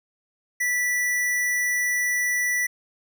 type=tone; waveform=square; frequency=1965 Hz; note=B6; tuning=9 cents flat; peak=-22 dBFS; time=0.6-2.67 s; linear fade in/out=10 ms; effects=none